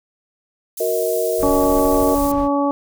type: high-pass noise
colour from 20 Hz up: white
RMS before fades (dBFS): -30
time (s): 0.77-2.32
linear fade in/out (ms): 5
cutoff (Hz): 6700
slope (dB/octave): 12
type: chord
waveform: sine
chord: D# minor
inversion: first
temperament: equal with one note detuned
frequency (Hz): 370 / 466.2 / 635.7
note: F#4 / A#4 / D#5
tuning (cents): 0 / 0 / +37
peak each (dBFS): -24 / -20 / -21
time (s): 0.8-2.15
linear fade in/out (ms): 5
type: noise with tremolo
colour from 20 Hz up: brown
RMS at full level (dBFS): -27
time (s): 1.38-2.49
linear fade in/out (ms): 50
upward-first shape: sine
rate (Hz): 13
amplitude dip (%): 25
type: harmonic tone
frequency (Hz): 283.3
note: C#4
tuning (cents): +38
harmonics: 1 / 2 / 3 / 4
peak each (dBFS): -18 / -21 / -23 / -24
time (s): 1.43-2.71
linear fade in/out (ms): 0
effects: none